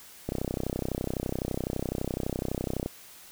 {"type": "click train", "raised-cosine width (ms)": 2, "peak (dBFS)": -16, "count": 83, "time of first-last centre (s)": [0.29, 2.861], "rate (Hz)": 31.9, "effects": ["white hiss -50 dBFS RMS until 3.31 s"]}